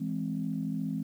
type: chord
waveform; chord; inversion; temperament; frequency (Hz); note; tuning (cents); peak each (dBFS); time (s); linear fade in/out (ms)
sine; E augmented; none; equal; 164.81 / 207.7 / 261.6; E3 / G#3 / B#3; 0 / 0 / 0; -34; 0-1.03; 10
effects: tanh soft clip ceiling -20 dBFS + 10-bit